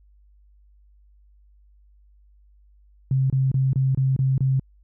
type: tone bursts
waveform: sine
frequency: 132.9 Hz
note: C3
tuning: 27 cents sharp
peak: -17 dBFS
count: 7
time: 3.11-4.596 s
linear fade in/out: 2 ms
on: 190 ms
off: 26 ms
effects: added 50 Hz sine -52 dBFS peak until 4.83 s